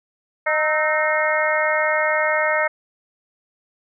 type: harmonic tone with a mistuned harmonic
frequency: 307.4 Hz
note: D#4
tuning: 21 cents flat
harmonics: 2 / 3 / 4 / 5 / 6 / 7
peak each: -21 / -26 / -26 / -27 / -23 / -24 dBFS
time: 0.46-2.68 s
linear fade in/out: 10 ms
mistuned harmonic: 4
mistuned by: +88 cents
effects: none